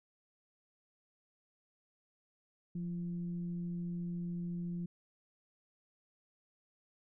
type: tone with frequency modulation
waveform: sine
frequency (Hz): 173.9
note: F3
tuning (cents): -7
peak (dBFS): -36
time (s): 2.75-4.86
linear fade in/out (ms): 5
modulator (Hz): 167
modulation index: 0.29
effects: none